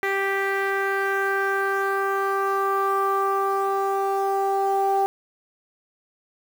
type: tone with low-pass filter sweep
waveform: sawtooth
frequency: 392 Hz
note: G4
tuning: in tune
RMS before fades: -23 dBFS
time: 0.03-5.06 s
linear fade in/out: 0 ms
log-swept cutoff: 2000 to 830 Hz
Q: 4.7
effects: 7-bit